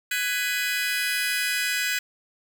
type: chord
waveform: sawtooth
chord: G# minor seventh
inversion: third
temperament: just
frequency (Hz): 1495.1 / 1661.2 / 1993.5 / 2492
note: F#6 / G#6 / B6 / D#7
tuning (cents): +18 / 0 / +16 / +2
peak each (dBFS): -26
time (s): 0.11-1.99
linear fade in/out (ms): 5
effects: none